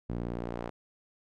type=tone with band-pass filter sweep; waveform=sawtooth; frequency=58.9 Hz; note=A#1; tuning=19 cents sharp; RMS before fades=-36 dBFS; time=0.09-0.7 s; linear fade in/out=10 ms; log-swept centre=210 to 670 Hz; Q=0.72; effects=none